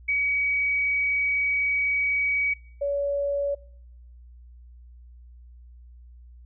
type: tone pair in turn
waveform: sine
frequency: 2266 / 566.5 Hz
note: C#7 / C#5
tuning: +37 / +37 cents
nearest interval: 2 octaves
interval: 2400 cents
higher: first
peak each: -21 / -23 dBFS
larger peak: first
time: 0.08-2.54 / 2.81-3.55 s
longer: first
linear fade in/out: 10 ms
effects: noise-tail reverb RT60 0.8 s tail -25 dB re dry + added 60 Hz sine -45 dBFS peak until 6.45 s